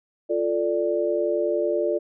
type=chord; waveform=sine; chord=D minor; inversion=first; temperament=equal; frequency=349.2 / 440 / 587.3 Hz; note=F4 / A4 / D5; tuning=0 / 0 / 0 cents; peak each=-25 / -26 / -24 dBFS; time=0.29-1.99 s; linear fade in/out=20 ms; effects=none